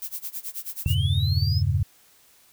violet noise with tremolo, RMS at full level -31 dBFS, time 0.02-0.95 s, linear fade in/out 0 ms, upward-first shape sine, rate 9.3 Hz, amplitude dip 95%
triangle linear sweep, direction up, 2637 to 5274 Hz, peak -29 dBFS, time 0.85-1.63 s, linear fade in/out 50 ms
sine chord, E diminished seventh, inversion none, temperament equal with one note detuned, 82.41 / 98 / 119.2 / 138.59 Hz, E2 / G2 / Bb2 / Db3, 0 / 0 / +39 / 0 cents, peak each -25 / -23 / -29 / -26 dBFS, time 0.86-1.83 s, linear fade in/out 0 ms
effects white hiss -57 dBFS RMS until 2.52 s

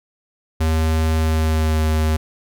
square tone with pitch glide, 79.6 to 78.23 Hz, D#2 to D#2, +40 to +10 cents, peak -16 dBFS, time 0.6-2.17 s, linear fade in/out 10 ms, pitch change -30 cents, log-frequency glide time 1.19-1.85 s, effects none

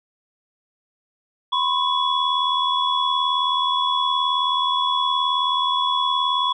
sine tone cluster, 997 / 1076 / 3387 Hz, B5 / C6 / G#7, +16 / +48 / +33 cents, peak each -22 dBFS, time 1.52-6.53 s, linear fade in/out 10 ms, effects tanh soft clip ceiling -8 dBFS

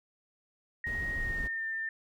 sine tone with pitch glide, 1874 to 1796.6 Hz, A#6 to A6, +9 to +36 cents, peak -32 dBFS, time 0.84-1.89 s, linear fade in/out 2 ms, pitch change -73 cents, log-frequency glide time 1.17-1.66 s
brown noise, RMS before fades -38 dBFS, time 0.86-1.48 s, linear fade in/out 10 ms
effects none

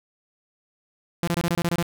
sawtooth tone bursts, 171.1 Hz, F3, 35 cents flat, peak -17 dBFS, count 9, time 1.23-1.826 s, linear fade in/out 0 ms, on 44 ms, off 25 ms, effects none

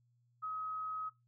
sine tone, 1270 Hz, D#6, 35 cents sharp, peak -37 dBFS, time 0.42-1.1 s, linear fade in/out 20 ms, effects noise-tail reverb RT60 0.2 s tail -18 dB re dry + added 120 Hz sine -70 dBFS peak until 1.27 s

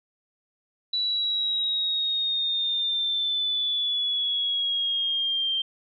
sine exponential sweep, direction down, 3951 to 3153 Hz, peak -23 dBFS, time 0.93-5.62 s, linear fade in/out 5 ms, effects none

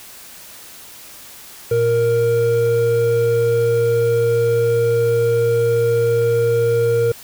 triangle tone pair together, 116.8 / 467.2 Hz, A#2 / A#4, +4 / +4 cents, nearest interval 2 octaves, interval 2400 cents, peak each -19 / -12 dBFS, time 1.71-7.12 s, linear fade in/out 5 ms, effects white hiss -39 dBFS RMS until 7.23 s

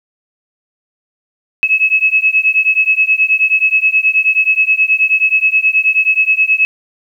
sine beating tone pair, 2575 / 2584.4 Hz, E7 / E7, -41 / -35 cents, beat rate 9.4 Hz, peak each -12 dBFS, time 1.63-6.65 s, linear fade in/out 0 ms, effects 8-bit

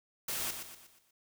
white noise with echo, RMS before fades -36 dBFS, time 0.28-0.51 s, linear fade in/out 5 ms, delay 120 ms, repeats 5, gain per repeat -7 dB, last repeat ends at 1.11 s, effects none

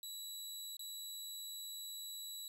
20% pulse tone with dropouts, 3928 Hz, B7, 10 cents flat, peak -39 dBFS, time 0.03-2.48 s, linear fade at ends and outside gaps 1 ms, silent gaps 0.768-0.793 s, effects none

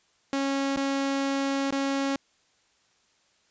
sawtooth tone with dropouts, 274.6 Hz, C#4, 16 cents flat, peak -21 dBFS, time 0.33-2.16 s, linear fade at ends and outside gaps 1 ms, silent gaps 0.762-0.772 / 1.707-1.724 s, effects white hiss -66 dBFS RMS until 3.5 s + resampled to 16000 Hz

